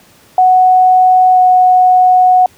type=tone with pitch glide; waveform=sine; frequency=740 to 735.3 Hz; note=F#5 to F#5; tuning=0 to -11 cents; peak=-4 dBFS; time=0.38-2.46 s; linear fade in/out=2 ms; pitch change=-11 cents; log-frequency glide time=1.33-1.38 s; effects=pink hiss -45 dBFS RMS until 2.57 s + high-pass 80 Hz 12 dB/octave